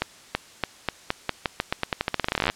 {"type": "accelerating click train", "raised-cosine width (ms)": 0.3, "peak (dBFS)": -6, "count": 28, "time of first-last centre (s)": [0.02, 2.499], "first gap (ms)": 330, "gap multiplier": 0.87, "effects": ["white hiss -49 dBFS RMS until 2.55 s", "low-pass 8000 Hz 12 dB/octave"]}